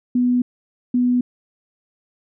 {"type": "tone pair in turn", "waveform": "sine", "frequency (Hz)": [246.9, 246.9], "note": ["B3", "B3"], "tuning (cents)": [0, 0], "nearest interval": "unison", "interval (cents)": 0, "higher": "neither", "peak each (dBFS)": -14, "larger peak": "neither", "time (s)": [[0.15, 0.42], [0.94, 1.21]], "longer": "neither", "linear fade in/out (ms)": 5, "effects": []}